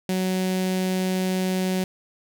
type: tone with notch filter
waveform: sawtooth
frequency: 186.1 Hz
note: F#3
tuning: 10 cents sharp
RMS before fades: -24 dBFS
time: 0.09-1.84 s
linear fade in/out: 2 ms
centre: 1200 Hz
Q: 1.2
effects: none